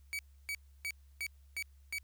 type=tone bursts; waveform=40% pulse; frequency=2275 Hz; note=C#7; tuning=44 cents sharp; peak=-35 dBFS; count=6; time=0.13-1.984 s; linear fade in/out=0 ms; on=59 ms; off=300 ms; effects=added 69 Hz sine -57 dBFS peak until 2.03 s + white hiss -75 dBFS RMS until 2.03 s